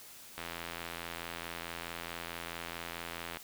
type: click train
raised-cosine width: 0.3 ms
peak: -23 dBFS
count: 254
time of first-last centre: 0.38-3.371 s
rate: 84.6 Hz
effects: white hiss -52 dBFS RMS until 3.43 s